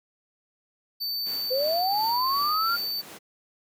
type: tone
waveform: square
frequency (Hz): 4558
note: C#8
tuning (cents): +47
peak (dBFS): -28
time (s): 1-3.02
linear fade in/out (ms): 20
type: noise with tremolo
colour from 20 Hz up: pink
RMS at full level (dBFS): -42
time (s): 1.25-3.19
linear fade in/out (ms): 20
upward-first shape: triangle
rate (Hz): 2.8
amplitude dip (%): 65
type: linear sweep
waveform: sine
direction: up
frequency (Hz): 493.9 to 1415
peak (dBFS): -23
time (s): 1.5-2.77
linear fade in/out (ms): 20
effects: high-pass 200 Hz 12 dB/octave